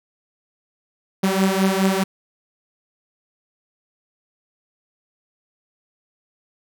sawtooth beating tone pair, 189.7 / 194.5 Hz, F#3 / G3, +43 / -13 cents, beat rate 4.8 Hz, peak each -15 / -16 dBFS, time 1.23-2.04 s, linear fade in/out 10 ms, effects none

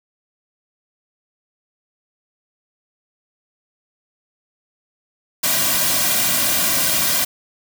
white noise with comb filter, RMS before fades -18 dBFS, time 5.43-7.25 s, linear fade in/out 10 ms, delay 2.3 ms, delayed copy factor -0.75, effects none

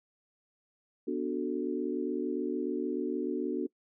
sine chord, B minor seventh, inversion none, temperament equal, 246.9 / 293.7 / 370 / 440 Hz, B3 / D4 / F#4 / A4, 0 / 0 / 0 / 0 cents, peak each -36 / -34 / -34 / -38 dBFS, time 1.07-3.67 s, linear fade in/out 10 ms, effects noise-tail reverb RT60 0.1 s tail -23 dB re dry

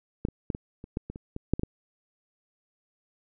clicks, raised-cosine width 3 ms, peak -12 / -23 / -15 / -21 / -28 / -16 / -23 / -26 / -21 / -9 / -18 / -15 dBFS, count 12, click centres 0.251 / 0.286 / 0.502 / 0.549 / 0.841 / 0.971 / 1.1 / 1.159 / 1.364 / 1.536 / 1.595 / 1.634 s, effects none

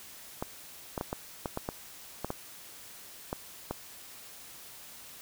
clicks, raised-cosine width 1 ms, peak -18 dBFS, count 11, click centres 0.425 / 0.978 / 1.011 / 1.129 / 1.458 / 1.574 / 1.689 / 2.246 / 2.304 / 3.329 / 3.71 s, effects white hiss -49 dBFS RMS until 5.21 s

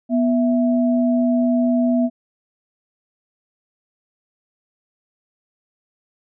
sine tone pair together, 245.1 / 659.3 Hz, B3 / E5, -13 / 0 cents, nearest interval octave + perfect fourth, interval 1713 cents, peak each -15 / -22 dBFS, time 0.09-2.1 s, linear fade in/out 50 ms, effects none

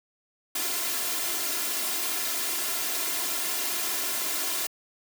white noise with comb filter, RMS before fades -29 dBFS, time 0.55-4.67 s, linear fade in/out 5 ms, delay 2.9 ms, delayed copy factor +0.75, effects high-pass 200 Hz 12 dB/octave

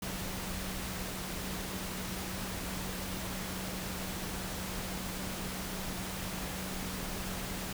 sine tone in noise, 186.9 Hz, F#3, 18 cents sharp, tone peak -42 dBFS, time 0.02-7.73 s, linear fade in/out 5 ms, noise pink, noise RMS -39 dBFS, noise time 0.02-7.73 s, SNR -6 dB, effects none

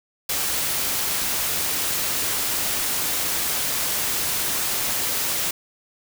white noise, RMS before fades -24 dBFS, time 0.29-5.51 s, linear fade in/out 5 ms, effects none

